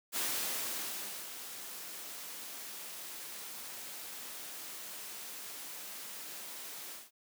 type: noise with ADSR envelope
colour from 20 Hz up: white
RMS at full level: -34 dBFS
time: 0.12-7.11 s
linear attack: 46 ms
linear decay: 1100 ms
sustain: -11 dB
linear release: 190 ms
effects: high-pass 200 Hz 12 dB/octave